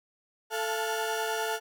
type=tone cluster; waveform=35% pulse; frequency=441.5 / 684 / 873 / 1436 Hz; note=A4 / F5 / A5 / F6; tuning=+6 / -36 / -14 / +48 cents; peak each=-31 / -34 / -33 / -34 dBFS; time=0.5-1.6 s; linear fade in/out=50 ms; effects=none